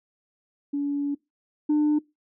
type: tone pair in turn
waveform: sine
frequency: 285.3 / 299.7 Hz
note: C#4 / D4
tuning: +50 / +35 cents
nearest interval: minor second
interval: 85 cents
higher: second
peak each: -23 / -16 dBFS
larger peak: second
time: 0.73-1.15 / 1.69-1.99 s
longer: first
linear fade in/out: 10 ms
effects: noise-tail reverb RT60 0.2 s tail -22 dB re dry + tanh soft clip ceiling -17 dBFS